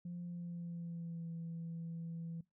sine tone with pitch glide, 174.61 to 166.34 Hz, F3 to E3, 0 to +16 cents, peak -40 dBFS, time 0.05-2.41 s, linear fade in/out 5 ms, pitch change -84 cents, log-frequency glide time 0.23-1.29 s, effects noise-tail reverb RT60 0.2 s tail -21 dB re dry + tanh soft clip ceiling -38 dBFS

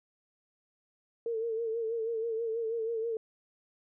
sine tone with vibrato, 453.9 Hz, A#4, 46 cents flat, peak -30 dBFS, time 1.26-3.17 s, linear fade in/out 2 ms, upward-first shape sine, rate 6.2 Hz, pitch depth 54 cents each way, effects none

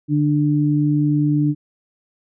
sine tone pair together, 147.56 / 296.4 Hz, D3 / D4, +9 / +16 cents, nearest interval octave, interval 1207 cents, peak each -17 dBFS, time 0.08-1.55 s, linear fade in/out 50 ms, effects none

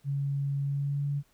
sine tone with pitch glide, 140 to 142.69 Hz, C#3 to D3, +18 to -50 cents, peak -27 dBFS, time 0.04-1.23 s, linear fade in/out 50 ms, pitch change +32 cents, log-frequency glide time 0.63-1.06 s, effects pink hiss -67 dBFS RMS until 1.33 s

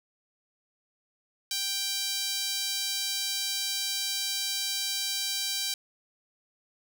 sawtooth tone with high-pass filter, 785 Hz, G5, 2 cents sharp, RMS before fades -31 dBFS, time 1.51-5.74 s, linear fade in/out 2 ms, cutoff 4100 Hz, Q 1.7, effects none

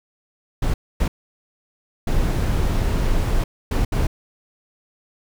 brown noise bursts at uneven times, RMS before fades -19 dBFS, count 5, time 0.62-0.74 / 1-1.08 / 2.07-3.44 / 3.71-3.85 / 3.92-4.07 s, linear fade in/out 5 ms, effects none

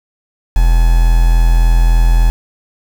triangle tone with quantisation, 41.75 Hz, E1, 23 cents sharp, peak -4 dBFS, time 0.56-2.3 s, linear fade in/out 0 ms, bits 4, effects none

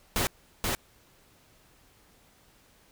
pink noise with echo, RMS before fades -27 dBFS, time 0.16-0.27 s, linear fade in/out 0 ms, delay 480 ms, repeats 1, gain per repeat -2 dB, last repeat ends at 0.75 s, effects pink hiss -61 dBFS RMS until 2.91 s

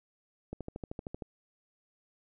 click train, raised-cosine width 2 ms, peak -25 dBFS, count 10, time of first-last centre 0.53-1.222 s, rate 13 Hz, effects none

